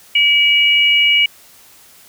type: tone pair together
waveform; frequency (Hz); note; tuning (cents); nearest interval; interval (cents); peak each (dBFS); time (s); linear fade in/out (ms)
sine; 2299 / 2897; D7 / F#7; -37 / -37; major third; 400; -12; 0.15-1.26; 5
effects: white hiss -45 dBFS RMS until 2.08 s